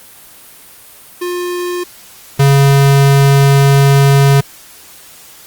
square tone pair in turn, 355.1 / 138.9 Hz, F4 / C#3, +29 / +4 cents, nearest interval octave + major third, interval 1625 cents, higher first, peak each -17 / -6 dBFS, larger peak second, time 1.21-1.84 / 2.39-4.41 s, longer second, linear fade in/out 10 ms, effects white hiss -38 dBFS RMS until 5.46 s + Opus 32 kbps

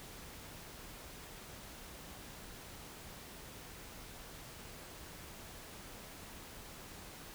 silence, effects pink hiss -51 dBFS RMS until 7.34 s

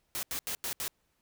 white noise bursts at uneven times, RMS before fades -35 dBFS, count 5, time 0.15-0.23 / 0.31-0.39 / 0.47-0.55 / 0.64-0.73 / 0.8-0.88 s, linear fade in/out 0 ms, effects pink hiss -75 dBFS RMS until 1.21 s

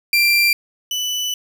30% pulse tone pair in turn, 2367 / 2982 Hz, D7 / F#7, +13 / +13 cents, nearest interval major third, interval 400 cents, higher second, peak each -10 / -17 dBFS, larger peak first, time 0.13-0.53 / 0.91-1.34 s, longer second, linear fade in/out 2 ms, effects none

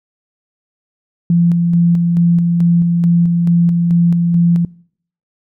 sine tone with tremolo, 171.2 Hz, F3, 34 cents flat, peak -8 dBFS, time 1.3-4.65 s, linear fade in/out 2 ms, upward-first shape square, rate 2.3 Hz, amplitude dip 30%, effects noise-tail reverb RT60 0.6 s tail -23 dB re dry

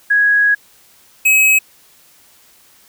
sine / square tone pair in turn, 1661.2 / 2550 Hz, G#6 / D#7, 0 / +42 cents, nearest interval perfect fifth, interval 742 cents, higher second, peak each -9 dBFS, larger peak neither, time 0.1-0.55 / 1.25-1.59 s, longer first, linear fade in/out 10 ms, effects white hiss -49 dBFS RMS until 2.88 s

